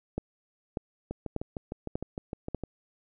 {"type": "two click trains", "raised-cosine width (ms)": 2, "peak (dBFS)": [-21, -17], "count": [11, 5], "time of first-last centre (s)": [[1.11, 2.637], [0.18, 2.547]], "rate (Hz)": [6.55, 1.69], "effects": []}